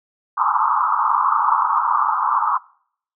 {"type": "band-pass noise", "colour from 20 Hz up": "white", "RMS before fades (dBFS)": -18, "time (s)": [0.37, 2.58], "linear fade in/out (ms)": 10, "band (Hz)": [860, 1300], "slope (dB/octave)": 96, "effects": ["noise-tail reverb RT60 0.6 s tail -23 dB re dry"]}